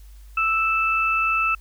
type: tone pair together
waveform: sine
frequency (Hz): 1318.5 / 2637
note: E6 / E7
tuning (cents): 0 / 0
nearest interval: octave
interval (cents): 1200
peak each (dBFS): -21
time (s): 0.37-1.55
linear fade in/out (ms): 5
effects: added 50 Hz sine -41 dBFS peak until 1.6 s + white hiss -58 dBFS RMS until 1.6 s